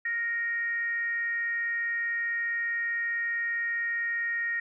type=tone with frequency modulation; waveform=sine; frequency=1864.7 Hz; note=A#6; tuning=in tune; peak=-27 dBFS; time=0.05-4.6 s; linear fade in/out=5 ms; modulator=457 Hz; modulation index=0.27; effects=none